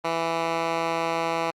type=tone with band-pass filter; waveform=10% pulse; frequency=165.6 Hz; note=E3; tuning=8 cents sharp; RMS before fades=-26 dBFS; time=0.04-1.51 s; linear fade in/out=10 ms; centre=1300 Hz; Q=0.64; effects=Opus 32 kbps